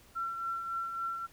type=tone with tremolo; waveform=sine; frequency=1355 Hz; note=E6; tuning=47 cents sharp; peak=-31 dBFS; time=0.15-1.27 s; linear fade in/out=20 ms; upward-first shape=triangle; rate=3.6 Hz; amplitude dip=50%; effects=pink hiss -60 dBFS RMS until 1.32 s